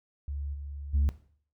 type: tone with level steps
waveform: sine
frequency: 71.2 Hz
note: C#2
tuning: 47 cents sharp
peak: -32 / -37 / -20 dBFS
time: 0.28-1.09 s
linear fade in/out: 0 ms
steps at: 0.53 / 0.93 s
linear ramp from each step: 20 ms
effects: noise-tail reverb RT60 0.5 s tail -17 dB re dry + tanh soft clip ceiling -20 dBFS